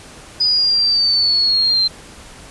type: exponential sweep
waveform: sine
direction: down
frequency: 4978 to 4114 Hz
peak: -12 dBFS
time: 0.4-1.88 s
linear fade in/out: 10 ms
effects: pink hiss -39 dBFS RMS until 2.5 s + resampled to 24000 Hz